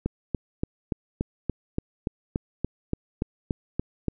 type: click train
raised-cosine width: 3 ms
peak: -12 dBFS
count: 15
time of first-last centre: 0.06-4.083 s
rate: 3.48 Hz
effects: none